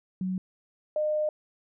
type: tone pair in turn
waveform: sine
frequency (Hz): 186 / 608.9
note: F#3 / D#5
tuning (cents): +9 / -38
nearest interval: octave + major sixth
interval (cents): 2053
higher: second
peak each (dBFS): -27 / -24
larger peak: second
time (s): 0.21-0.38 / 0.96-1.29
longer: second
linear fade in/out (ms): 2
effects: none